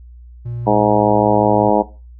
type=tone with pitch glide; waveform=triangle; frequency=119.2 to 113.82 Hz; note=A#2 to A#2; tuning=+39 to -41 cents; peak=-21 dBFS; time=0.45-1.7 s; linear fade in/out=10 ms; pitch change=-80 cents; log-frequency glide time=0.64-1.02 s
type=harmonic tone; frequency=105.2 Hz; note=G#2; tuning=23 cents sharp; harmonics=2 / 3 / 4 / 5 / 6 / 7 / 8 / 9; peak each=-19 / -19 / -19 / -19 / -19 / -19 / -19 / -19 dBFS; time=0.66-1.83 s; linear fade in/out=20 ms
effects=noise-tail reverb RT60 0.3 s tail -17 dB re dry + added 60 Hz sine -36 dBFS peak until 2.19 s